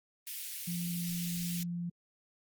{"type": "high-pass noise", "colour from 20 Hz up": "white", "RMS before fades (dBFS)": -41, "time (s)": [0.27, 1.63], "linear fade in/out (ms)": 0, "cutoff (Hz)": 2200, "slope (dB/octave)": 24}
{"type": "tone", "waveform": "sine", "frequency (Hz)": 173.2, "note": "F3", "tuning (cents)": -14, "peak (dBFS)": -34, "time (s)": [0.67, 1.9], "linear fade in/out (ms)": 10}
{"effects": ["Opus 24 kbps"]}